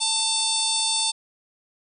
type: harmonic tone with a mistuned harmonic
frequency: 895 Hz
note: A5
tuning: 29 cents sharp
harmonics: 1 / 3 / 4 / 5 / 6 / 7 / 8 / 9 / 10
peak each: -31 / -37 / -26 / -27 / -33 / -35 / -37 / -30 / -27 dBFS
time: 0-1.12 s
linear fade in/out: 20 ms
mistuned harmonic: 1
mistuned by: -22 cents
effects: none